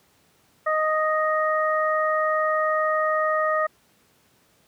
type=harmonic tone; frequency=622.3 Hz; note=D#5; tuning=in tune; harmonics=1 / 2 / 3; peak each=-23 / -23 / -28 dBFS; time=0.66-3.67 s; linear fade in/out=10 ms; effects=pink hiss -61 dBFS RMS until 4.67 s + high-pass 100 Hz 12 dB/octave